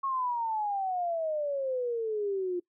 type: exponential sweep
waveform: sine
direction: down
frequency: 1100 to 349.2 Hz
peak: -28 dBFS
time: 0.03-2.6 s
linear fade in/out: 10 ms
effects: noise-tail reverb RT60 0.1 s tail -22 dB re dry